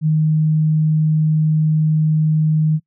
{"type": "tone", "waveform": "sine", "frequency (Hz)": 155.56, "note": "D#3", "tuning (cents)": 0, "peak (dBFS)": -12, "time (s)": [0.01, 2.8], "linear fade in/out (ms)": 50, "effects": ["noise-tail reverb RT60 0.1 s tail -25 dB re dry"]}